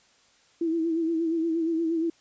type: tone with vibrato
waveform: sine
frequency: 328.4 Hz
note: E4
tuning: 6 cents flat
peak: -23 dBFS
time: 0.61-2.1 s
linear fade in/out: 5 ms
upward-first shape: sine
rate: 8.5 Hz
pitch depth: 51 cents each way
effects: white hiss -61 dBFS RMS until 2.2 s + resampled to 16000 Hz